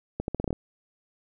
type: accelerating click train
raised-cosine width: 2 ms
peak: -15 dBFS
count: 8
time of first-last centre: 0.2-0.529 s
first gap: 81 ms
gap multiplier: 0.81
effects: none